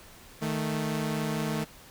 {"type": "tone pair together", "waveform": "sawtooth", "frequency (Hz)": [155.56, 220], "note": ["D#3", "A3"], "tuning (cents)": [0, 0], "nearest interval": "tritone", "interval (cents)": 600, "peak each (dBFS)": -27, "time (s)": [0.41, 1.65], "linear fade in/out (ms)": 20, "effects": ["pink hiss -51 dBFS RMS until 1.9 s"]}